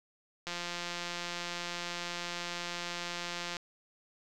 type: click train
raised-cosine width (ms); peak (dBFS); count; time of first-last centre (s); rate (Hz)
0.2; -20; 540; 0.47-3.568; 174
effects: none